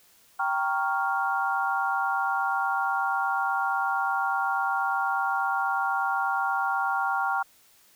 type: chord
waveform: sine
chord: G half-diminished seventh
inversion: none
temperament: equal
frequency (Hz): 784 / 932.3 / 1108.7 / 1396.9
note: G5 / Bb5 / Db6 / F6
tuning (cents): 0 / 0 / 0 / 0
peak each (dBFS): -28 / -31 / -31 / -28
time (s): 0.39-7.43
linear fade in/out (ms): 10
effects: white hiss -59 dBFS RMS until 7.95 s